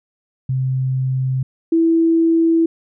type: tone pair in turn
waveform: sine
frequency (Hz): 130.7 / 329.3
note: C3 / E4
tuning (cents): -1 / -2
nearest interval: octave + major third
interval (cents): 1599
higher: second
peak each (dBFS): -16 / -11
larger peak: second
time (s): 0.49-1.43 / 1.72-2.66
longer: neither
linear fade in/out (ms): 5
effects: none